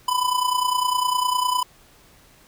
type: tone with amplitude modulation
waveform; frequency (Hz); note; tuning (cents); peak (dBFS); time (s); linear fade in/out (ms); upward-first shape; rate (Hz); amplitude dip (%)
square; 1000; B5; +21; -17; 0.08-1.63; 5; sine; 29.9; 70
effects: pink hiss -53 dBFS RMS until 2.47 s